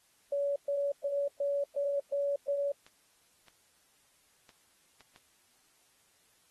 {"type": "tone bursts", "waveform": "sine", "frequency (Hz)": 566, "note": "C#5", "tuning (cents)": 36, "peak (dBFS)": -28, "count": 7, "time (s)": [0.32, 2.72], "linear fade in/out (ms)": 5, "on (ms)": 240, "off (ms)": 120}
{"type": "clicks", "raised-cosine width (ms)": 0.2, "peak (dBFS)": -37, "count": 5, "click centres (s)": [2.865, 3.483, 4.492, 5.007, 5.161]}
{"effects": ["white hiss -68 dBFS RMS until 6.5 s", "AAC 32 kbps"]}